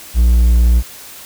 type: tone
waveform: triangle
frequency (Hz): 59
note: A#1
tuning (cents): +22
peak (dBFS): -5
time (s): 0.14-0.83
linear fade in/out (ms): 50
effects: white hiss -35 dBFS RMS until 1.25 s